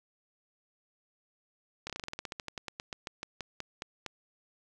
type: slowing click train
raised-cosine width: 0.2 ms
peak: -20 dBFS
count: 23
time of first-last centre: 1.87-4.063 s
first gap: 27 ms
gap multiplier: 1.11
effects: none